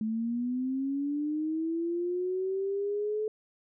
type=linear sweep; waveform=sine; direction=up; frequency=215.6 to 433 Hz; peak=-28 dBFS; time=0.01-3.28 s; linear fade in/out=2 ms; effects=none